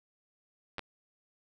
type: clicks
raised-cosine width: 0.3 ms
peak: -20 / -22 dBFS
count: 2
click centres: 0.783 / 0.793 s
effects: none